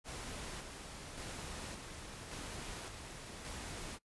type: noise with tremolo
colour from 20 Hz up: pink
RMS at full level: -45 dBFS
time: 0.04-3.99 s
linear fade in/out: 50 ms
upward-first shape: square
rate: 0.88 Hz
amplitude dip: 35%
effects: noise-tail reverb RT60 0.1 s tail -21 dB re dry + resampled to 24000 Hz